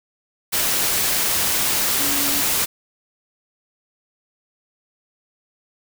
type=tone in noise; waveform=sine; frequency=283.6 Hz; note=C#4; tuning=40 cents sharp; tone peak=-29 dBFS; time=1.98-2.42 s; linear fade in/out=20 ms; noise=white; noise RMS=-20 dBFS; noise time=0.52-2.66 s; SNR=-12 dB; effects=none